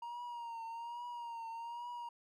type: tone with vibrato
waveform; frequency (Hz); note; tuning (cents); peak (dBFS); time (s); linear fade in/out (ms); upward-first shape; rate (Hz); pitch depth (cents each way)
triangle; 938; A#5; +11; -40; 0.02-2.09; 5; triangle; 1.2; 59
effects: none